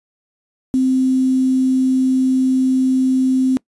sine tone with quantisation, 260 Hz, C4, 11 cents flat, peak -12 dBFS, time 0.74-3.57 s, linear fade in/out 0 ms, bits 6, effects noise-tail reverb RT60 0.1 s tail -23 dB re dry + resampled to 24000 Hz

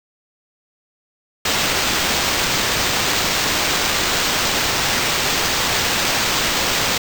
violet noise with sample-and-hold, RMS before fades -19 dBFS, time 1.45-6.98 s, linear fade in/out 5 ms, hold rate 11025 Hz, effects none

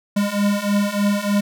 square beating tone pair, 201.7 / 205 Hz, G3 / G#3, +50 / -22 cents, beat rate 3.3 Hz, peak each -22 / -20 dBFS, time 0.16-1.41 s, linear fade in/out 10 ms, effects none

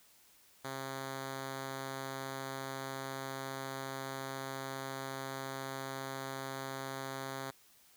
5% pulse tone, 134.4 Hz, C3, 47 cents sharp, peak -28 dBFS, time 0.64-7.51 s, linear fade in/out 10 ms, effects white hiss -64 dBFS RMS until 7.96 s

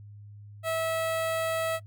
sawtooth tone with notch filter, 650 Hz, E5, 24 cents flat, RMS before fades -29 dBFS, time 0.63-1.8 s, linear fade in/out 50 ms, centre 5600 Hz, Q 1.3, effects noise-tail reverb RT60 0.1 s tail -21 dB re dry + added 103 Hz sine -44 dBFS peak until 1.86 s

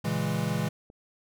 square chord, A# half-diminished seventh, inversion none, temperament equal with one note detuned, 116.54 / 139.56 / 164.81 / 207.7 Hz, A#2 / C#3 / E3 / G#3, 0 / +12 / 0 / 0 cents, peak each -34 / -34 / -31 / -33 dBFS, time 0.04-0.69 s, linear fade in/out 10 ms
click, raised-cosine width 2 ms, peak -37 dBFS, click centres 0.901 s
effects none

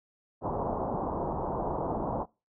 white low-pass noise, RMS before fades -32 dBFS, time 0.41-2.26 s, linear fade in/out 50 ms, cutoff 1000 Hz, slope 48 dB/octave, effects noise-tail reverb RT60 0.3 s tail -25 dB re dry

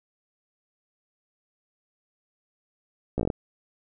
slowing click train, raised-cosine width 2 ms, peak -13 dBFS, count 7, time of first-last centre 3.18-3.302 s, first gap 15 ms, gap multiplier 1.12, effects none

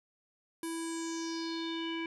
square tone with low-pass filter sweep, 329.6 Hz, E4, in tune, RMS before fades -37 dBFS, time 0.63-2.06 s, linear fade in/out 2 ms, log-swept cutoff 11000 to 2500 Hz, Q 5, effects none

